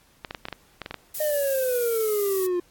clicks, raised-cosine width 0.3 ms, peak -16 dBFS, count 10, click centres 0.248 / 0.309 / 0.348 / 0.454 / 0.485 / 0.527 / 0.817 / 0.861 / 0.91 / 0.943 s
violet noise, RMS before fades -31 dBFS, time 1.14-2.47 s, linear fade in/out 10 ms
triangle exponential sweep, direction down, 616 to 349.2 Hz, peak -20 dBFS, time 1.2-2.6 s, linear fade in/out 5 ms
effects pink hiss -59 dBFS RMS until 2.7 s + AAC 64 kbps

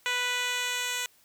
10% pulse tone with band-pass filter sweep, 493.9 Hz, B4, in tune, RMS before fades -30 dBFS, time 0.06-1.06 s, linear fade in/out 0 ms, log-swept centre 3000 to 6000 Hz, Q 0.7, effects white hiss -62 dBFS RMS until 1.24 s

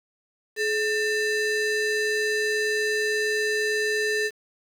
square ring-modulated tone, 1108.7 Hz, C#6, in tune, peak -20 dBFS, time 0.56-4.31 s, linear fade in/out 50 ms, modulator 683 Hz, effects low-pass 8000 Hz 12 dB/octave + 8-bit

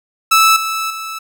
sawtooth tone with level steps, 1312 Hz, E6, 9 cents flat, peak -4 / -14 / -20 dBFS, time 0.31-1.19 s, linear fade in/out 10 ms, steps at 0.56 / 0.9 s, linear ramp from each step 5 ms, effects none

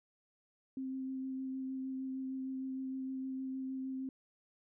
sine tone with vibrato, 263.3 Hz, C4, 11 cents sharp, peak -37 dBFS, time 0.77-4.09 s, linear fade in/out 2 ms, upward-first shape sine, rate 6.5 Hz, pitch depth 11 cents each way, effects none

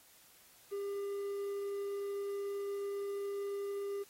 triangle tone with quantisation, 400.7 Hz, G4, 38 cents sharp, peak -34 dBFS, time 0.71-4.04 s, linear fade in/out 20 ms, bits 10, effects white hiss -62 dBFS RMS until 4.09 s + AAC 48 kbps

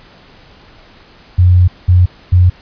sine tone bursts at uneven times, 90 Hz, F#2, 47 cents flat, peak -4 dBFS, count 3, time 1.38-1.68 / 1.88-2.06 / 2.32-2.5 s, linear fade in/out 10 ms, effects pink hiss -42 dBFS RMS until 2.61 s + resampled to 11025 Hz

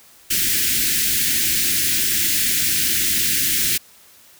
white band-stop noise, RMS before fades -19 dBFS, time 0.3-3.78 s, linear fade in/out 10 ms, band 370 to 1600 Hz, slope 48 dB/octave, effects white hiss -49 dBFS RMS until 4.39 s

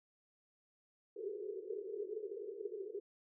white band-pass noise, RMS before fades -44 dBFS, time 1.16-3 s, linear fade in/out 10 ms, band 380 to 440 Hz, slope 96 dB/octave, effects none

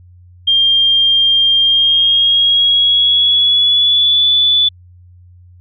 sine tone with pitch glide, 3200 to 3470 Hz, G7 to A7, +35 to -25 cents, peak -8 dBFS, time 0.47-4.69 s, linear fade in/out 10 ms, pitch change +140 cents, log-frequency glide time 1.61-4.28 s, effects added 89 Hz sine -39 dBFS peak until 5.6 s

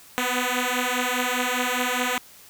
5% pulse beating tone pair, 246.9 / 251.8 Hz, B3 / B3, 0 / +34 cents, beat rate 4.9 Hz, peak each -14 dBFS, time 0.18-2.18 s, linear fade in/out 0 ms, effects white hiss -49 dBFS RMS until 2.49 s

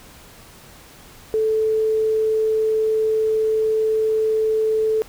sine tone, 437.7 Hz, A4, 9 cents flat, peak -16 dBFS, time 1.34-5.02 s, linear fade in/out 0 ms, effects pink hiss -45 dBFS RMS until 5.08 s

